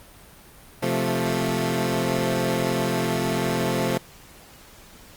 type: chord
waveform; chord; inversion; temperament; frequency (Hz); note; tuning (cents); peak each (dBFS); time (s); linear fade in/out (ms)
15% pulse; F major; second; equal; 130.81 / 174.61 / 220; C3 / F3 / A3; 0 / 0 / 0; -20; 0.82-3.98; 10
effects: pink hiss -48 dBFS RMS until 5.16 s + Opus 32 kbps